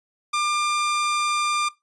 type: tone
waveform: sawtooth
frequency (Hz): 1196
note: D6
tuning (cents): +31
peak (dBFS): -17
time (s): 0.33-1.69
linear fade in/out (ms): 10
effects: noise-tail reverb RT60 0.2 s tail -20 dB re dry + resampled to 22050 Hz